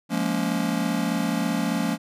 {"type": "chord", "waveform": "square", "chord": "Bb minor seventh", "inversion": "second", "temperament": "just", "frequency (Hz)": [174.81, 209.8, 233.1, 279.7], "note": ["F3", "Ab3", "Bb3", "Db4"], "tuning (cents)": [2, 18, 0, 16], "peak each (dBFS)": -29, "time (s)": [0.09, 1.98], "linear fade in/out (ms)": 50, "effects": ["resampled to 32000 Hz"]}